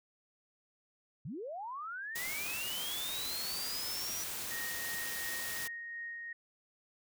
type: linear sweep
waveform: sine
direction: up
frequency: 111.2 to 5900 Hz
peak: -39 dBFS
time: 1.25-4.24 s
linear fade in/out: 5 ms
type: noise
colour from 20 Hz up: white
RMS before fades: -40 dBFS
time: 2.15-5.68 s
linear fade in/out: 10 ms
type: tone with tremolo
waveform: sine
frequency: 1864.7 Hz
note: A#6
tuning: in tune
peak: -39 dBFS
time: 4.51-6.33 s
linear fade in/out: 5 ms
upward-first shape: sine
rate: 2.8 Hz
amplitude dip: 25%
effects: none